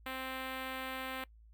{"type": "tone with notch filter", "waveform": "5% pulse", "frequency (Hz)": 261.6, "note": "C4", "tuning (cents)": 0, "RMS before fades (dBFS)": -41, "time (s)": [0.06, 1.24], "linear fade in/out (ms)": 2, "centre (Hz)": 6700, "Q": 0.86, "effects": ["noise-tail reverb RT60 0.1 s tail -22 dB re dry", "added 55 Hz sine -56 dBFS peak until 1.53 s"]}